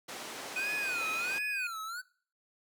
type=band-pass noise; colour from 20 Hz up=pink; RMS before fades=-43 dBFS; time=0.08-1.39 s; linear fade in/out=10 ms; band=350 to 9800 Hz; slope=12 dB/octave
type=tone with vibrato; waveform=square; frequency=1481 Hz; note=F#6; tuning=1 cent sharp; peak=-38 dBFS; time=0.56-2.02 s; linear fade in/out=20 ms; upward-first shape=sine; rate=1.4 Hz; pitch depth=240 cents each way
type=tone; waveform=sine; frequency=2489 Hz; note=D#7; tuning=in tune; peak=-32 dBFS; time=0.56-1.67 s; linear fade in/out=2 ms
effects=noise-tail reverb RT60 0.5 s tail -23 dB re dry